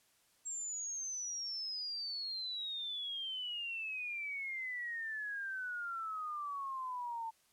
sine exponential sweep, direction down, 7540 to 891 Hz, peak -38 dBFS, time 0.45-7.31 s, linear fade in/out 20 ms, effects white hiss -71 dBFS RMS until 7.52 s + low-pass 12000 Hz 12 dB/octave

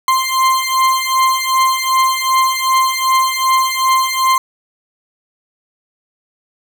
40% pulse beating tone pair, 1046.5 / 1049.1 Hz, C6 / C6, 0 / +4 cents, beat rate 2.6 Hz, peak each -14 dBFS, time 0.08-4.38 s, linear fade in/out 2 ms, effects none

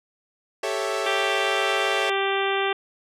sawtooth chord, A dominant seventh, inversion third, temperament equal, 392 / 440 / 554.4 / 659.3 Hz, G4 / A4 / C#5 / E5, 0 / 0 / 0 / 0 cents, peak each -26 dBFS, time 0.63-2.1 s, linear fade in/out 5 ms
harmonic tone, 392 Hz, G4, in tune, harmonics 1 / 2 / 3 / 4 / 5 / 6 / 7 / 8 / 9, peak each -25 / -28 / -30 / -31 / -32 / -33 / -33 / -34 / -35 dBFS, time 1.06-2.73 s, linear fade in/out 5 ms
effects low-pass 9000 Hz 12 dB/octave

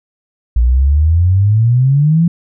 sine exponential sweep, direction up, 56.9 to 173.3 Hz, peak -7 dBFS, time 0.56-2.28 s, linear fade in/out 5 ms, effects none

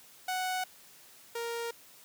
sawtooth tone pair in turn, 741 / 466.8 Hz, F#5 / A#4, +2 / +2 cents, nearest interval minor sixth, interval 800 cents, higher first, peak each -27 / -30 dBFS, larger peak first, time 0.28-0.64 / 1.35-1.71 s, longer neither, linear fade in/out 5 ms, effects white hiss -56 dBFS RMS until 2.04 s + high-pass 80 Hz 12 dB/octave

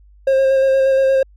triangle tone with vibrato, 535 Hz, C5, 38 cents sharp, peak -9 dBFS, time 0.27-1.23 s, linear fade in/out 5 ms, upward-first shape square, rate 8.5 Hz, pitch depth 13 cents each way, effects added 50 Hz sine -44 dBFS peak until 1.36 s

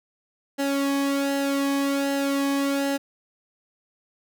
sawtooth tone with flanger, 278.1 Hz, C#4, 6 cents sharp, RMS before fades -24 dBFS, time 0.58-2.98 s, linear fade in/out 20 ms, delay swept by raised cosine 0.85 to 1.46 ms, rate 1.3 Hz, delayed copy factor -0.65, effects none

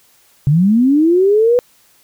sine linear sweep, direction up, 134.2 to 498.2 Hz, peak -8 dBFS, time 0.47-1.59 s, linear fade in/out 0 ms, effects white hiss -52 dBFS RMS until 2.03 s

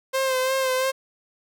sawtooth tone with vibrato, 523.3 Hz, C5, in tune, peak -17 dBFS, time 0.13-0.92 s, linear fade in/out 20 ms, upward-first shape sine, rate 2.9 Hz, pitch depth 33 cents each way, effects none

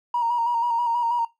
triangle tone with vibrato, 944 Hz, A#5, 22 cents sharp, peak -16 dBFS, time 0.14-1.25 s, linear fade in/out 5 ms, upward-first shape square, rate 6.2 Hz, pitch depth 33 cents each way, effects noise-tail reverb RT60 0.2 s tail -23 dB re dry + tanh soft clip ceiling -18 dBFS

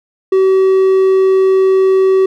triangle tone, 380.9 Hz, G4, 50 cents flat, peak -5 dBFS, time 0.32-2.26 s, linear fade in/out 5 ms, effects none

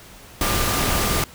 sine tone in noise, 1198 Hz, D6, 34 cents sharp, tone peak -29 dBFS, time 0.41-1.24 s, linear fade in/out 2 ms, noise pink, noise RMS -21 dBFS, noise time 0.41-1.24 s, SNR -11 dB, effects pink hiss -44 dBFS RMS until 1.34 s

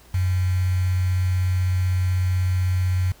sine tone with quantisation, 91.6 Hz, F#2, 17 cents flat, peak -18 dBFS, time 0.14-3.12 s, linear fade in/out 5 ms, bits 6, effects added 60 Hz sine -50 dBFS peak until 3.2 s + pink hiss -52 dBFS RMS until 3.2 s

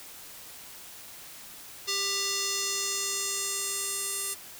square tone with band-pass filter sweep, 396 Hz, G4, 18 cents sharp, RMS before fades -31 dBFS, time 1.87-4.35 s, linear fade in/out 20 ms, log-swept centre 5000 to 9600 Hz, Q 2, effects white hiss -46 dBFS RMS until 4.59 s

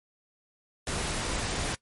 pink noise, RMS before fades -31 dBFS, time 0.87-1.75 s, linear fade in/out 2 ms, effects noise-tail reverb RT60 0.1 s tail -19 dB re dry + MP3 48 kbps

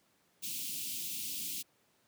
white band-stop noise, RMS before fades -39 dBFS, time 0.42-1.63 s, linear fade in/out 20 ms, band 330 to 2500 Hz, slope 48 dB/octave, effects pink hiss -71 dBFS RMS until 2.07 s + high-pass 150 Hz 12 dB/octave

